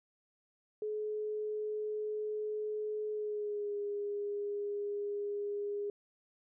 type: tone with pitch glide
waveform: sine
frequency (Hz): 425.6 to 409.2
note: G#4 to G#4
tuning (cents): +42 to -26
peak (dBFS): -34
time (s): 0.82-5.9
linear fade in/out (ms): 2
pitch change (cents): -68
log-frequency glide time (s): 3.11-3.77
effects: none